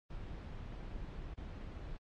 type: noise with dropouts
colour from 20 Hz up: brown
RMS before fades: -45 dBFS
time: 0.1-1.97 s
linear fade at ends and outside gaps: 5 ms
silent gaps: 1.34-1.374 s
effects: low-pass 4000 Hz 12 dB/octave + AAC 48 kbps